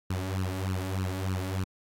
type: tone with flanger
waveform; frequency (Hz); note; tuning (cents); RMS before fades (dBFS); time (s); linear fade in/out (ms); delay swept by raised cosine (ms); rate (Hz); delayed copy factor
sawtooth; 94.1; F#2; +30; -31; 0.1-1.64; 5; 0.69 to 3.59; 3.3; +1
effects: AAC 64 kbps